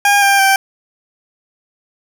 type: tone with pitch steps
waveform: 20% pulse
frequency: 810 / 794.7 / 779.7 Hz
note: G#5 / G5 / G5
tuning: -43 / +23 / -10 cents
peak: -4 dBFS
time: 0.05-0.56 s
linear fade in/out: 2 ms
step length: 170 ms
effects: none